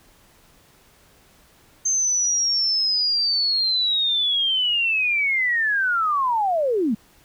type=linear sweep; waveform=sine; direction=down; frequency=6330 to 196 Hz; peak=-18 dBFS; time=1.85-6.95 s; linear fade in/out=10 ms; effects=pink hiss -55 dBFS RMS until 7.24 s